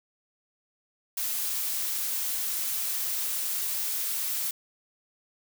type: noise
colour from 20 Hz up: blue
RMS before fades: -30 dBFS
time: 1.17-4.51 s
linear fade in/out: 5 ms
effects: none